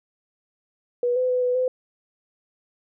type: tone with pitch steps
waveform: sine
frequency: 486.6 / 507 / 501 / 496.3 / 509 Hz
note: B4 / B4 / B4 / B4 / C5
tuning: -26 / +45 / +25 / +8 / -48 cents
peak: -19 dBFS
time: 1.03-1.68 s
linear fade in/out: 2 ms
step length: 130 ms
effects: none